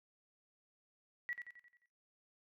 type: tone with echo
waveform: sine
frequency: 1934 Hz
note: B6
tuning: 37 cents flat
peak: -37 dBFS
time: 1.29-1.33 s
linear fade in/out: 0 ms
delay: 88 ms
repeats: 6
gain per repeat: -6 dB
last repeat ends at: 1.858 s
effects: noise-tail reverb RT60 0.5 s tail -18 dB re dry